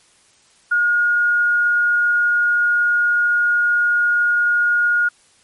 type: tone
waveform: sine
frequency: 1433 Hz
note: F6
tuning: 44 cents sharp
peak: -13 dBFS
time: 0.71-5.09 s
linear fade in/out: 10 ms
effects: white hiss -54 dBFS RMS until 5.43 s + MP3 48 kbps